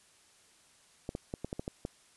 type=clicks; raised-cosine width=2 ms; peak=-22 dBFS; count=8; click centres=1.091 / 1.151 / 1.339 / 1.446 / 1.529 / 1.595 / 1.679 / 1.851 s; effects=white hiss -63 dBFS RMS until 2.16 s + resampled to 24000 Hz